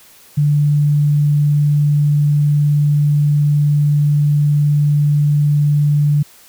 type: tone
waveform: sine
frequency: 146.83 Hz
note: D3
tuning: in tune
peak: -10 dBFS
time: 0.37-6.23 s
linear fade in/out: 10 ms
effects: white hiss -45 dBFS RMS until 6.48 s